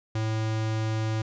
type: tone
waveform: square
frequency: 110 Hz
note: A2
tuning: in tune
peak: -26 dBFS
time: 0.15-1.22 s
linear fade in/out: 5 ms
effects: resampled to 16000 Hz